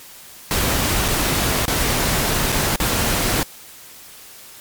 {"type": "noise with dropouts", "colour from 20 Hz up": "pink", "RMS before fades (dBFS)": -19, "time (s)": [0.51, 3.43], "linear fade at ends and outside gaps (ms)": 0, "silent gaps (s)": [[1.081, 1.085], [1.654, 1.68], [2.52, 2.525], [2.759, 2.801]], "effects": ["white hiss -41 dBFS RMS until 4.6 s", "MP3 96 kbps"]}